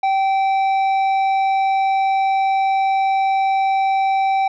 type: tone with tanh clipping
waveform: triangle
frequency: 775 Hz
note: G5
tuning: 20 cents flat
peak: -16 dBFS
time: 0.03-4.48 s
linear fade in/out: 5 ms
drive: 12 dB
effects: none